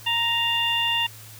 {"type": "harmonic tone with a mistuned harmonic", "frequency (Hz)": 932.3, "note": "A#5", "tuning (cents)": 0, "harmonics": [1, 2, 3, 4], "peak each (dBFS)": [-28, -30, -22, -30], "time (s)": [0.06, 1.07], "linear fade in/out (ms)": 10, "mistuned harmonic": 4, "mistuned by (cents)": -92, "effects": ["added 109 Hz sine -45 dBFS peak until 1.39 s", "white hiss -45 dBFS RMS until 1.39 s"]}